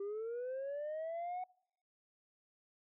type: linear sweep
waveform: sine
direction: up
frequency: 392 to 742 Hz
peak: -36 dBFS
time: 0-1.44 s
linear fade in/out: 5 ms
effects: noise-tail reverb RT60 0.7 s tail -26 dB re dry + tanh soft clip ceiling -37 dBFS